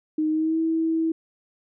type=tone with pitch glide; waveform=sine; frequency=310 to 324.3 Hz; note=D#4 to E4; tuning=-6 to -28 cents; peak=-20 dBFS; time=0.18-1.12 s; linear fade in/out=5 ms; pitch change=+78 cents; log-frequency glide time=0.29-0.59 s; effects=none